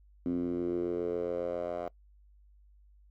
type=tone with band-pass filter sweep; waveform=10% pulse; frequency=87.31 Hz; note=F2; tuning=in tune; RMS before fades=-33 dBFS; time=0.26-1.88 s; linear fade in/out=0 ms; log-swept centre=260 to 700 Hz; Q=4.3; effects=noise-tail reverb RT60 0.1 s tail -22 dB re dry + added 50 Hz sine -57 dBFS peak until 3.1 s